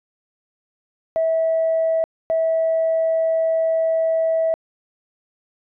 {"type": "tone bursts at uneven times", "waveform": "sine", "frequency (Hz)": 650, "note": "E5", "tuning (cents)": -24, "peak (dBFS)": -15, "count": 2, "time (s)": [[1.16, 2.04], [2.3, 4.54]], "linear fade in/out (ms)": 0, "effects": ["tanh soft clip ceiling -12 dBFS"]}